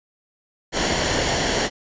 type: noise with comb filter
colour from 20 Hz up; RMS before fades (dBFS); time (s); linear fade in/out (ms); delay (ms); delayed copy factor
pink; -21; 0.72-1.7; 50; 0.8; -0.5
effects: resampled to 16000 Hz